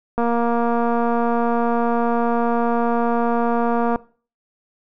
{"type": "click train", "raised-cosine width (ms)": 1, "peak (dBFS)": -8, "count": 889, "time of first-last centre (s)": [0.18, 3.959], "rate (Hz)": 235, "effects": ["noise-tail reverb RT60 0.4 s tail -20 dB re dry"]}